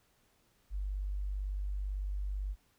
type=tone; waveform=sine; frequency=49 Hz; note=G1; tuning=in tune; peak=-33 dBFS; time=0.7-2.56 s; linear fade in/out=50 ms; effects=pink hiss -71 dBFS RMS until 2.78 s